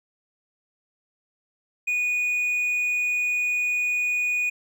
triangle tone, 2465 Hz, D#7, 17 cents flat, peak -20 dBFS, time 1.87-4.5 s, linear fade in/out 10 ms, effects none

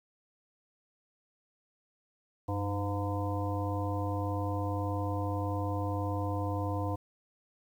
harmonic tone with a mistuned harmonic, 101.7 Hz, G#2, 36 cents flat, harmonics 1 / 3 / 5 / 7 / 9 / 10, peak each -32 / -37 / -39 / -40 / -42 / -42 dBFS, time 2.48-6.96 s, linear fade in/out 10 ms, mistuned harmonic 1, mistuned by -100 cents, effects 10-bit

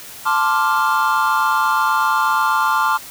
triangle chord, D minor seventh, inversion second, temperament equal, 880 / 1046.5 / 1174.7 / 1396.9 Hz, A5 / C6 / D6 / F6, 0 / 0 / 0 / 0 cents, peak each -18 dBFS, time 0.25-2.98 s, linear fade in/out 20 ms, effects white hiss -36 dBFS RMS until 3.1 s

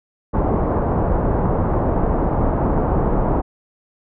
pink low-pass noise, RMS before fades -18 dBFS, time 0.33-3.42 s, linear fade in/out 20 ms, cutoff 1000 Hz, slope 24 dB/octave, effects none

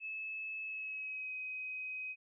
sine tone with pitch glide, 2600 to 2522 Hz, E7 to D#7, -24 to +23 cents, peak -39 dBFS, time 0-2.16 s, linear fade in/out 50 ms, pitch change -53 cents, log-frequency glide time 0.63-1.33 s, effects none

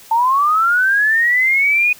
sine linear sweep, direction up, 882 to 2489 Hz, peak -11 dBFS, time 0.11-1.93 s, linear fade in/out 5 ms, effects white hiss -42 dBFS RMS until 1.99 s

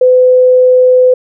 sine tone, 506 Hz, B4, 42 cents sharp, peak -3 dBFS, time 0.01-1.14 s, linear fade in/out 5 ms, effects none

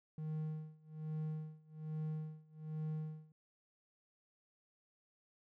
triangle tone with tremolo, 155.56 Hz, D#3, in tune, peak -35 dBFS, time 0.18-3.32 s, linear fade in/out 2 ms, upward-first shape sine, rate 1.2 Hz, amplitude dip 95%, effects none

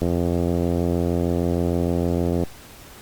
click train, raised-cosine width 2 ms, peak -9 dBFS, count 210, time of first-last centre 0.02-2.436 s, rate 86.5 Hz, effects pink hiss -44 dBFS RMS until 3.01 s + Opus 48 kbps

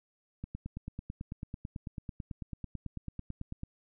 click train, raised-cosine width 5 ms, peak -26 dBFS, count 30, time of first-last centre 0.44-3.634 s, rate 9.08 Hz, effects none

